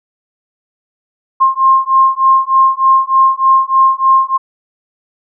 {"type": "beating tone pair", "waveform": "sine", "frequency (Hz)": [1061, 1064.3], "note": ["C6", "C6"], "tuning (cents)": [24, 29], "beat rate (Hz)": 3.3, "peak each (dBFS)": -10, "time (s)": [1.4, 4.38], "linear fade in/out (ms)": 20, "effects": []}